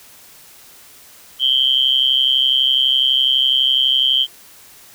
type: tone with amplitude modulation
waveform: sine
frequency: 3136 Hz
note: G7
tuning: in tune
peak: -8 dBFS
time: 1.39-4.27 s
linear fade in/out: 50 ms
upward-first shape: sine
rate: 132 Hz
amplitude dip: 95%
effects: white hiss -44 dBFS RMS until 4.94 s